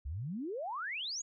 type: exponential sweep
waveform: sine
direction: up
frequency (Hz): 61.74 to 7040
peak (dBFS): -36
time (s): 0.05-1.22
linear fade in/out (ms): 10
effects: none